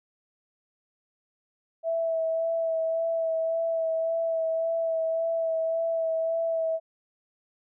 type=tone with vibrato; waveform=sine; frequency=655 Hz; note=E5; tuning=11 cents flat; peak=-24 dBFS; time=1.83-6.8 s; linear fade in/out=50 ms; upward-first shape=sine; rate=1.8 Hz; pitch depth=18 cents each way; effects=none